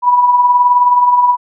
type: tone with tremolo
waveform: sine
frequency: 981 Hz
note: B5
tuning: 12 cents flat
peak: -4 dBFS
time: 0.02-1.37 s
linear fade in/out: 50 ms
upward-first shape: triangle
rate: 19 Hz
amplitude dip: 55%
effects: none